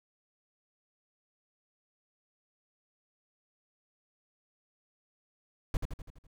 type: noise with echo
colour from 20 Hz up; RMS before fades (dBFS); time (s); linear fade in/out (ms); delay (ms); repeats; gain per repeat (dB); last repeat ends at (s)
brown; -27; 5.74-5.77; 2; 83; 6; -5; 6.268
effects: none